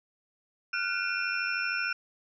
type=tone cluster; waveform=sine; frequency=1402 / 1495 / 2406 / 2692 / 5400 Hz; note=F6 / F#6 / D7 / E7 / E8; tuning=+6 / +17 / +41 / +36 / +41 cents; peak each=-33 / -33 / -35 / -36 / -38 dBFS; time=0.73-1.93 s; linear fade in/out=5 ms; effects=none